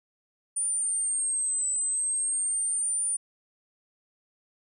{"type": "exponential two-way sweep", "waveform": "sine", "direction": "down then up", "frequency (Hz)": [9350, 8010, 9350], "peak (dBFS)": -25, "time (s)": [0.56, 3.17], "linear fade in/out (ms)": 10, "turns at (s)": 1.68, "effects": []}